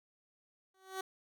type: tone with exponential growth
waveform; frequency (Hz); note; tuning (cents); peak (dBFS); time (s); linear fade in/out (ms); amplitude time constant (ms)
15% pulse; 380; F#4; +46; -29; 0.74-1.01; 5; 58
effects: none